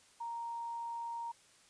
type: tone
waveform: sine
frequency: 932.3 Hz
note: A#5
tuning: in tune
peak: -38 dBFS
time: 0.2-1.32 s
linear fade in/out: 10 ms
effects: white hiss -64 dBFS RMS until 1.69 s + resampled to 22050 Hz